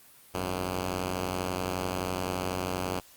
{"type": "tone pair together", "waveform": "5% pulse", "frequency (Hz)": [51.52, 91.8], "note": ["G#1", "F#2"], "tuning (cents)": [-13, -13], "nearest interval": "minor seventh", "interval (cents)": 1000, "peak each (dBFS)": [-28, -19], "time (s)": [0.34, 3], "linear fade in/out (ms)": 5, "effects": ["white hiss -55 dBFS RMS until 3.16 s", "Opus 32 kbps"]}